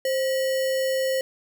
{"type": "tone with sample-and-hold", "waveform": "sine", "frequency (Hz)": 527, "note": "C5", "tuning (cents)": 12, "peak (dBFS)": -21, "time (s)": [0.05, 1.21], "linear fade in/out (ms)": 2, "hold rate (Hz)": 2450, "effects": []}